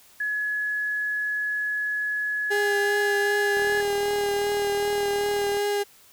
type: tone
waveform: sine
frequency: 1694 Hz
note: G#6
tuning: 34 cents sharp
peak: -24 dBFS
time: 0.2-3.81 s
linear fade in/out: 5 ms
type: tone with vibrato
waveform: 35% pulse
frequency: 407.6 Hz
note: G#4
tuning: 32 cents flat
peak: -21 dBFS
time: 2.5-5.84 s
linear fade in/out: 20 ms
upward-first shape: triangle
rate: 2.6 Hz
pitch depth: 14 cents each way
type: click train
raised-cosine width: 1 ms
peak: -25 dBFS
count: 79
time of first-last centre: 3.57-5.57 s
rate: 39 Hz
effects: white hiss -54 dBFS RMS until 6.12 s